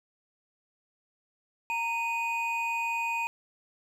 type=tone pair together; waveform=triangle; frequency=924.6 / 2487 Hz; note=A#5 / D#7; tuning=-14 / -1 cents; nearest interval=octave + perfect fourth; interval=1713 cents; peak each=-29 / -29 dBFS; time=1.7-3.27 s; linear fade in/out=0 ms; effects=none